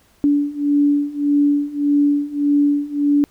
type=beating tone pair; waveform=sine; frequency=287.7 / 289.4 Hz; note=D4 / D4; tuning=-36 / -25 cents; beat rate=1.7 Hz; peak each=-18 / -16 dBFS; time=0.24-3.24 s; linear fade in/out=0 ms; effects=pink hiss -56 dBFS RMS until 3.3 s